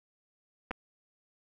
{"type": "clicks", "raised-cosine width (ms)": 0.5, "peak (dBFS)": -21, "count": 2, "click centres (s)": [0.709, 0.713], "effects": []}